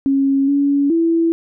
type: tone with pitch steps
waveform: sine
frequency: 273.7 / 282.3 / 331.7 Hz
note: C#4 / C#4 / E4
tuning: -22 / +32 / +11 cents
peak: -12 dBFS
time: 0.06-1.32 s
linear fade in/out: 0 ms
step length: 420 ms
effects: none